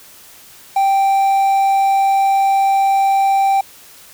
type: tone with quantisation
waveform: triangle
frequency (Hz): 783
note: G5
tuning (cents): -2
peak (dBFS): -9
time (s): 0.76-3.61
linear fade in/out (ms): 5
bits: 6
effects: white hiss -42 dBFS RMS until 4.13 s

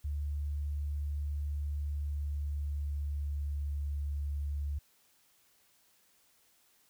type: tone with pitch glide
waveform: sine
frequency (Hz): 72.9 to 72.06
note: D2 to D2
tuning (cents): -12 to -32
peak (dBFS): -32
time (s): 0.04-4.79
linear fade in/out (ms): 10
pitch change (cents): -20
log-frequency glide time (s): 1.71-3.88
effects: white hiss -68 dBFS RMS until 6.89 s

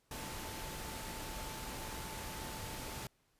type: tone in noise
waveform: sine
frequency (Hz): 880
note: A5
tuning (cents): 0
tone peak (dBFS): -51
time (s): 0.11-3.07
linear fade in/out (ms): 2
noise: pink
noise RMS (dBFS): -44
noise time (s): 0.11-3.07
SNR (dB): -10
effects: pink hiss -75 dBFS RMS until 3.39 s + resampled to 32000 Hz

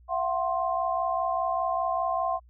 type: tone cluster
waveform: sine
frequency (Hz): 674 / 739 / 1053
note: E5 / F#5 / C6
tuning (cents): +38 / -2 / +11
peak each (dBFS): -29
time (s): 0.08-2.4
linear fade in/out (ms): 50
effects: added 60 Hz sine -52 dBFS peak until 2.49 s

